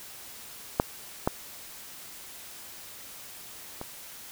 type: clicks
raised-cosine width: 1 ms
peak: -6 / -9 / -21 dBFS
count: 3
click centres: 0.799 / 1.275 / 3.814 s
effects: white hiss -45 dBFS RMS until 4.31 s